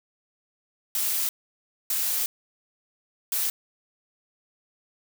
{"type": "noise bursts at uneven times", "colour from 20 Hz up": "blue", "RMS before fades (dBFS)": -26, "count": 3, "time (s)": [[0.95, 1.29], [1.9, 2.26], [3.32, 3.5]], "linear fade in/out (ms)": 2, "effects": []}